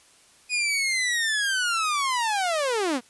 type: linear sweep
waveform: sawtooth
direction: down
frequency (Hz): 2489 to 226.8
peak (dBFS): -19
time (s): 0.49-3.01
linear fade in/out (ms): 50
effects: white hiss -56 dBFS RMS until 3.09 s + resampled to 24000 Hz